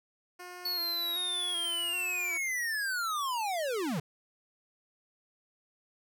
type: tone with vibrato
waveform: 10% pulse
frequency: 350 Hz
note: F4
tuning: 4 cents sharp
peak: -35 dBFS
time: 0.39-2.38 s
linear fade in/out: 10 ms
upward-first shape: square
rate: 1.3 Hz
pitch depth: 41 cents each way
type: linear sweep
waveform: square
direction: down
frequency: 4435 to 130 Hz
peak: -31 dBFS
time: 0.65-4 s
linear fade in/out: 5 ms
effects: none